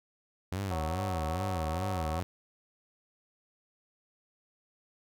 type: tone with vibrato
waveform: sawtooth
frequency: 87.31 Hz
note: F2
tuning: in tune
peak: -28 dBFS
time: 0.52-2.23 s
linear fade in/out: 0 ms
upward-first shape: sine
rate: 2.4 Hz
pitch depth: 230 cents each way
type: harmonic tone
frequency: 185 Hz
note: F#3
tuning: in tune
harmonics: 3 / 4 / 5 / 6 / 7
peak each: -39 / -38 / -45 / -44 / -48 dBFS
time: 0.71-2.2 s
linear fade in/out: 0 ms
effects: none